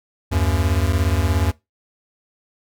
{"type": "beating tone pair", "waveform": "square", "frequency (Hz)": [76.9, 93.9], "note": ["D#2", "F#2"], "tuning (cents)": [-20, 26], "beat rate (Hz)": 17, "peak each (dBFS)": -20, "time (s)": [0.31, 1.52], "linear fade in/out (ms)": 20, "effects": ["noise-tail reverb RT60 0.2 s tail -20 dB re dry"]}